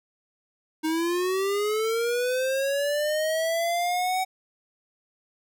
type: linear sweep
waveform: square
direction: up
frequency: 311.1 to 756 Hz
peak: -24 dBFS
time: 0.83-4.25 s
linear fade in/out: 20 ms
effects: none